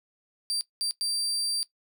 35% pulse tone bursts at uneven times, 4700 Hz, D8, 1 cent sharp, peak -25 dBFS, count 3, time 0.5-0.61 / 0.81-0.91 / 1.01-1.63 s, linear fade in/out 0 ms, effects noise-tail reverb RT60 0.1 s tail -17 dB re dry

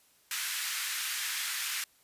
pink high-pass noise, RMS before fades -34 dBFS, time 0.31-1.84 s, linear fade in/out 2 ms, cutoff 1500 Hz, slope 24 dB/octave, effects white hiss -65 dBFS RMS until 2.03 s + resampled to 32000 Hz

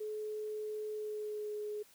sine tone with pitch glide, 427.2 to 420.3 Hz, G#4 to G#4, +49 to +21 cents, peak -37 dBFS, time 0-1.83 s, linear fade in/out 10 ms, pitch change -28 cents, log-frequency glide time 0.92-1.56 s, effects white hiss -63 dBFS RMS until 1.94 s

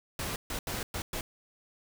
pink noise bursts at uneven times, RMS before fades -35 dBFS, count 5, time 0.19-0.36 / 0.5-0.59 / 0.67-0.83 / 0.94-1.02 / 1.13-1.21 s, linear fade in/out 2 ms, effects none

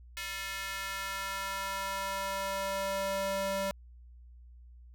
square tone with high-pass filter sweep, 195.1 Hz, G3, 8 cents flat, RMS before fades -35 dBFS, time 0.17-3.71 s, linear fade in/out 0 ms, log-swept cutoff 2100 to 430 Hz, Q 1.5, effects added 60 Hz sine -50 dBFS peak until 4.94 s

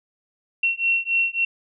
sine beating tone pair, 2722 / 2725.6 Hz, F7 / F7, -45 / -43 cents, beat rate 3.6 Hz, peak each -22 / -22 dBFS, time 0.63-1.45 s, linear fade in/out 5 ms, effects none

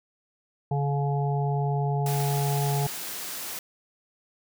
harmonic tone, 141.6 Hz, C#3, 37 cents sharp, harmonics 1 / 3 / 5 / 6, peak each -24 / -33 / -33 / -34 dBFS, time 0.71-2.87 s, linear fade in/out 5 ms
white high-pass noise, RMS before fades -35 dBFS, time 2.06-3.59 s, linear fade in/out 2 ms, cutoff 140 Hz, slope 12 dB/octave
effects none

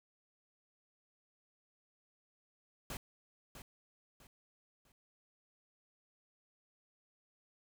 pink noise with echo, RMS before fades -43 dBFS, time 2.9-2.97 s, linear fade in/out 2 ms, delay 650 ms, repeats 3, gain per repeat -9 dB, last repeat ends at 4.92 s, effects none

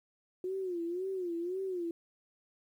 sine tone with vibrato, 359.8 Hz, F#4, 48 cents flat, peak -33 dBFS, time 0.44-1.91 s, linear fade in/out 2 ms, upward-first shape sine, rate 1.9 Hz, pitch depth 120 cents each way, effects 11-bit

